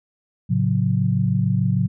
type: tone cluster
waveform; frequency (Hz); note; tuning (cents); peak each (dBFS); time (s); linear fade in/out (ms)
sine; 110.1 / 136.6 / 181.9; A2 / C#3 / F#3; +2 / -25 / -29; -21; 0.49-1.88; 20
effects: none